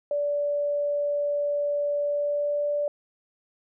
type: tone with pitch glide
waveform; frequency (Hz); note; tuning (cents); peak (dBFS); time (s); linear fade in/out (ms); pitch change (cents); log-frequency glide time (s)
sine; 580 to 584; D5 to D5; -22 to -10; -23; 0.11-2.88; 2; +12; 2.01-2.68
effects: none